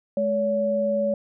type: tone pair together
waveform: sine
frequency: 212 / 566 Hz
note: G#3 / C#5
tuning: +36 / +36 cents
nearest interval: octave + perfect fourth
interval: 1700 cents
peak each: -27 / -21 dBFS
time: 0.17-1.14 s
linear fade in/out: 2 ms
effects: none